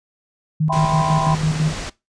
sine tone with tremolo, 155.56 Hz, D#3, in tune, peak -14 dBFS, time 0.6-1.73 s, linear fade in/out 10 ms, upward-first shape square, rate 6 Hz, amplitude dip 60%
sine chord, C major seventh, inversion first, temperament equal, 659.3 / 784 / 987.8 / 1046.5 Hz, E5 / G5 / B5 / C6, 0 / 0 / 0 / 0 cents, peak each -25 / -23 / -23 / -25 dBFS, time 0.69-1.35 s, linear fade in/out 10 ms
pink low-pass noise, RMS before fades -29 dBFS, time 0.72-1.9 s, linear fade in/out 10 ms, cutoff 8200 Hz, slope 24 dB/octave
effects noise-tail reverb RT60 0.2 s tail -19 dB re dry + resampled to 22050 Hz

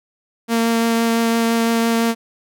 sawtooth tone with vibrato, 229.7 Hz, A#3, 25 cents flat, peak -11 dBFS, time 0.48-2.15 s, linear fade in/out 50 ms, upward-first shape triangle, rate 5.9 Hz, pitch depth 11 cents each way, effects none

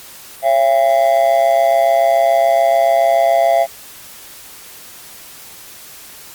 triangle tone with amplitude modulation, 677 Hz, E5, 46 cents sharp, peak -4 dBFS, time 0.42-3.67 s, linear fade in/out 50 ms, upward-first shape sine, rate 127 Hz, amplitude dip 85%, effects white hiss -37 dBFS RMS until 6.34 s + Opus 48 kbps

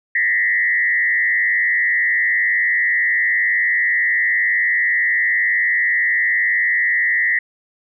sine tone with frequency modulation, 1926 Hz, B6, 44 cents flat, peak -14 dBFS, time 0.15-7.39 s, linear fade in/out 5 ms, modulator 101 Hz, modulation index 1.2, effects none

